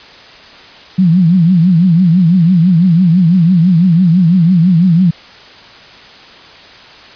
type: tone with vibrato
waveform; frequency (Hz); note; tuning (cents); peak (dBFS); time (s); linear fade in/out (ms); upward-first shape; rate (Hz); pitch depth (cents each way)
sine; 174.61; F3; 0; -5; 0.98-5.11; 10; triangle; 6; 180
effects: white hiss -36 dBFS RMS until 7.15 s + resampled to 11025 Hz